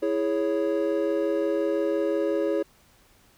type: chord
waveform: triangle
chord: C# minor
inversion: first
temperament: equal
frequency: 329.6 / 415.3 / 554.4 Hz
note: E4 / G#4 / C#5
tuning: 0 / 0 / 0 cents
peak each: -25 dBFS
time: 0.02-2.63 s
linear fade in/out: 10 ms
effects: pink hiss -59 dBFS RMS until 3.37 s